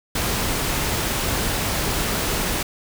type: noise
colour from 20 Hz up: pink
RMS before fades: -23 dBFS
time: 0.15-2.63 s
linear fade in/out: 5 ms
effects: none